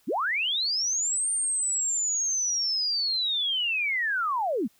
sine linear two-way sweep, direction up then down, 157.4 to 8920 to 179 Hz, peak -24 dBFS, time 0.07-4.68 s, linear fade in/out 20 ms, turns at 1.3 s, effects white hiss -64 dBFS RMS until 4.79 s

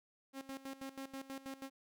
sawtooth tone with tremolo, 269.7 Hz, C#4, 47 cents flat, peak -39 dBFS, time 0.33-1.7 s, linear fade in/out 50 ms, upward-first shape square, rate 6.2 Hz, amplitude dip 80%, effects none

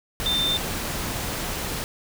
sine tone in noise, 3584 Hz, A7, 31 cents sharp, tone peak -21 dBFS, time 0.26-0.57 s, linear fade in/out 0 ms, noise pink, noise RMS -29 dBFS, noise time 0.2-1.84 s, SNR +5 dB, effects none

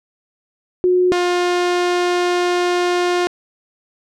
sine / sawtooth tone pair in turn, 362.7 / 354.8 Hz, F#4 / F4, -34 / +27 cents, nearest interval unison, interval 39 cents, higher first, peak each -11 dBFS, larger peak neither, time 0.84-1.12 / 1.12-3.27 s, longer second, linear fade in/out 0 ms, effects low-pass 6000 Hz 12 dB/octave

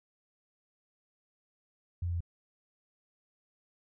sine tone with pitch steps, 87.31 / 86.46 / 85.61 Hz, F2 / F2 / F2, 0 / -17 / -34 cents, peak -30 dBFS, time 2.02-2.206 s, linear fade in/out 5 ms, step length 62 ms, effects none

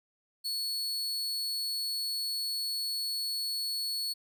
40% pulse tone, 4400 Hz, C#8, 14 cents flat, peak -30 dBFS, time 0.44-4.14 s, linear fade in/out 20 ms, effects none

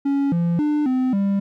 triangle tone with pitch steps, 279.1 / 170.7 / 298.2 / 256.8 / 198.3 Hz, C#4 / F3 / D4 / C4 / G3, +12 / -39 / +27 / -32 / +20 cents, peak -15 dBFS, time 0.05-1.4 s, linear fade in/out 10 ms, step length 270 ms, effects none

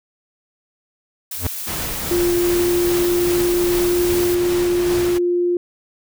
blue noise, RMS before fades -28 dBFS, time 1.31-4.35 s, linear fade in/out 5 ms
square tone with exponential growth, 87 Hz, F2, 6 cents flat, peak -15 dBFS, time 1.35-1.47 s, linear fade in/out 5 ms, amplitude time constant 24 ms
pink noise with tremolo, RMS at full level -26 dBFS, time 1.66-5.19 s, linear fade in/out 20 ms, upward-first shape sine, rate 2.5 Hz, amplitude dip 30%
sine tone with pitch glide, 349.2 to 352 Hz, F4 to F4, 0 to +14 cents, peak -15 dBFS, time 2.11-5.57 s, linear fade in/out 2 ms, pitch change +14 cents, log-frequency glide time 2.29-3.99 s
effects none

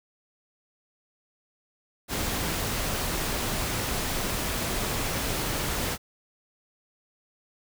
pink noise, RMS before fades -29 dBFS, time 2.08-5.98 s, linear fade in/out 50 ms, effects none

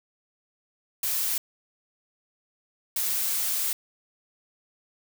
blue noise bursts at uneven times, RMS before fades -27 dBFS, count 2, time 1.03-1.38 / 2.96-3.73 s, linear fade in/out 2 ms, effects none

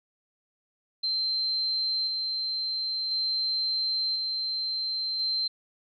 sine tone with tremolo, 4121 Hz, C8, 27 cents flat, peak -25 dBFS, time 1.03-5.48 s, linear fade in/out 10 ms, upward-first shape square, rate 0.48 Hz, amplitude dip 25%, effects none

